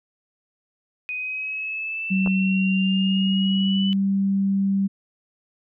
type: exponential sweep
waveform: sine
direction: up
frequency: 2489 to 2996 Hz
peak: -26 dBFS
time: 1.09-3.93 s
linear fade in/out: 0 ms
type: tone with pitch glide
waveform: sine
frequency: 190.5 to 195.97 Hz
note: G3 to G3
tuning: -49 to 0 cents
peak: -18 dBFS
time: 2.1-4.88 s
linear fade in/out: 20 ms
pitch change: +49 cents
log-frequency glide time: 2.84-4.03 s
type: clicks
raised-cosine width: 1 ms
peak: -17 dBFS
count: 2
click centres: 2.262 / 2.274 s
effects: none